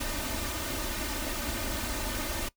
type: noise with comb filter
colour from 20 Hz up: pink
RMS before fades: -33 dBFS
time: 0-2.49 s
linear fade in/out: 10 ms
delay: 3.3 ms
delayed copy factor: +0.8
effects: noise-tail reverb RT60 0.1 s tail -20 dB re dry